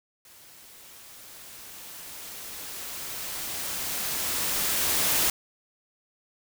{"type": "noise with level ramp", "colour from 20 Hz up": "white", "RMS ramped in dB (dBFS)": [-52, -23], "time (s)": [0.25, 5.3], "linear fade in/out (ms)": 2, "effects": []}